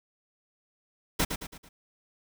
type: noise with echo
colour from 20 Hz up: pink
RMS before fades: -25 dBFS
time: 1.19-1.25 s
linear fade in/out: 10 ms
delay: 110 ms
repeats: 4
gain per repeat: -7 dB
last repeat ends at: 1.69 s
effects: none